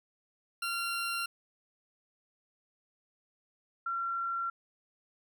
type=tone pair in turn; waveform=20% pulse / sine; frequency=1379 / 1366.3 Hz; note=F6 / F6; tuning=-22 / -38 cents; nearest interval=unison; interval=16 cents; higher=first; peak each=-27 / -31 dBFS; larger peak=first; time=0.62-1.26 / 3.86-4.5 s; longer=neither; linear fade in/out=5 ms; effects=none